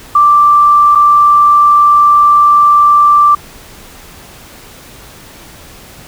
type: tone with dropouts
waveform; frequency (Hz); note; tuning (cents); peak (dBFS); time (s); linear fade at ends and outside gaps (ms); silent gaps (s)
sine; 1174.7; D6; 0; -3; 0.15-3.35; 5; 0.951-0.955
effects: pink hiss -35 dBFS RMS until 6.07 s